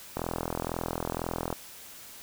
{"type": "click train", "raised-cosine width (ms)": 1, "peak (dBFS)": -16, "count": 58, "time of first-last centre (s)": [0.17, 1.527], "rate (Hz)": 42, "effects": ["white hiss -47 dBFS RMS until 2.22 s"]}